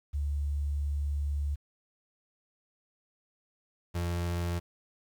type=tone pair in turn; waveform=sine / 35% pulse; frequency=72.1 / 86.5 Hz; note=D2 / F2; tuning=-31 / -16 cents; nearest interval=minor third; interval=315 cents; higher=second; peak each=-28 dBFS; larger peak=neither; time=0.13-1.56 / 3.94-4.6 s; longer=first; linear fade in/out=20 ms; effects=10-bit